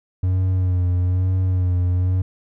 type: tone with vibrato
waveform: triangle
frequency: 91.3 Hz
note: F#2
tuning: 23 cents flat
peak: -14 dBFS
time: 0.23-2.22 s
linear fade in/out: 5 ms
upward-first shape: sine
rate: 1.1 Hz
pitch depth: 37 cents each way
effects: none